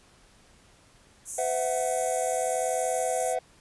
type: high-pass noise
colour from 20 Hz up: pink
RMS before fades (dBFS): -34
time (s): 1.25-3.36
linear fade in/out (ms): 50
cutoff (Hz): 6200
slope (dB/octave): 96
type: chord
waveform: triangle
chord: B suspended fourth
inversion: none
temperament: equal with one note detuned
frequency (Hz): 506.9 / 659.3 / 740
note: B4 / E5 / F#5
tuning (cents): +45 / 0 / 0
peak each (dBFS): -28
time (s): 1.38-3.39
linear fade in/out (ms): 5
effects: pink hiss -58 dBFS RMS until 3.6 s + resampled to 24000 Hz